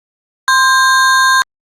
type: ring-modulated tone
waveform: square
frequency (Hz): 1318.5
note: E6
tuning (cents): 0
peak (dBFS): -5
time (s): 0.48-1.42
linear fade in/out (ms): 0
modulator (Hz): 277
effects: low-pass 8000 Hz 12 dB/octave + Opus 48 kbps